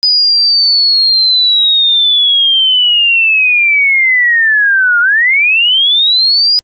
sine linear two-way sweep, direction down then up, 4978 to 1396.9 to 4978 Hz, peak -6 dBFS, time 0.03-6.59 s, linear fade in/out 0 ms, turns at 5 s, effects Opus 48 kbps

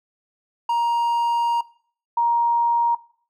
triangle / sine tone pair in turn, 940 / 940 Hz, A#5 / A#5, +14 / +14 cents, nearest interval unison, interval 0 cents, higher neither, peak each -16 dBFS, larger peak neither, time 0.69-1.61 / 2.17-2.95 s, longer first, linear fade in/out 5 ms, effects noise-tail reverb RT60 0.5 s tail -20 dB re dry

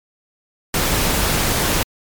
pink noise, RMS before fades -18 dBFS, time 0.74-1.83 s, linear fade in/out 2 ms, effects MP3 96 kbps

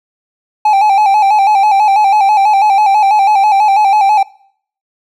triangle tone with vibrato, 817 Hz, G#5, 29 cents flat, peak -4 dBFS, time 0.65-4.23 s, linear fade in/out 5 ms, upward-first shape square, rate 6.1 Hz, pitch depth 70 cents each way, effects noise-tail reverb RT60 0.6 s tail -22 dB re dry

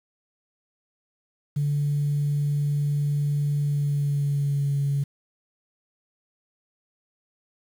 sine tone with pitch glide, 145 to 140.79 Hz, D3 to C#3, -22 to +27 cents, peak -20 dBFS, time 1.56-5.04 s, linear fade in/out 10 ms, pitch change -51 cents, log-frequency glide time 3.62-4.78 s, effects tanh soft clip ceiling -17 dBFS + 8-bit

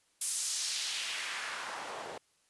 white noise with band-pass filter sweep, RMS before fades -37 dBFS, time 0.21-2.18 s, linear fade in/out 5 ms, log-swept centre 10000 to 520 Hz, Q 1.3, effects white hiss -71 dBFS RMS until 2.49 s + resampled to 24000 Hz

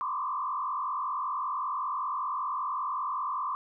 sine tone with frequency modulation, 1100 Hz, C#6, 14 cents flat, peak -29 dBFS, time 0.01-3.55 s, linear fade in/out 0 ms, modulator 45.2 Hz, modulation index 2.3, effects none

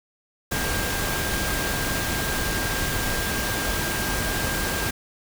sine tone in noise, 1600 Hz, G6, 35 cents sharp, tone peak -31 dBFS, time 0.51-4.91 s, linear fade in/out 10 ms, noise pink, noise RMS -26 dBFS, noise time 0.51-4.91 s, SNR -8 dB, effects none

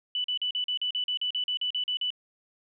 sine tone bursts, 2978 Hz, F#7, 11 cents sharp, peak -26 dBFS, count 15, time 0.15-2.104 s, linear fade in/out 2 ms, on 92 ms, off 41 ms, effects none

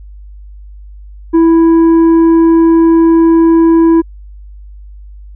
triangle tone with tanh clipping, 329.6 Hz, E4, in tune, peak -5 dBFS, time 1.33-4.02 s, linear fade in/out 20 ms, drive 10 dB, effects added 50 Hz sine -29 dBFS peak until 5.35 s

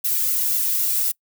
violet noise with flanger, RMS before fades -21 dBFS, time 0.04-1.12 s, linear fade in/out 10 ms, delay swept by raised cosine 1.4 to 2.11 ms, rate 3.9 Hz, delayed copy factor +0.95, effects noise-tail reverb RT60 0.1 s tail -25 dB re dry

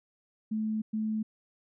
sine tone bursts at uneven times, 217.2 Hz, A3, 22 cents flat, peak -28 dBFS, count 2, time 0.51-0.82 / 0.93-1.23 s, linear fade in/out 10 ms, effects none

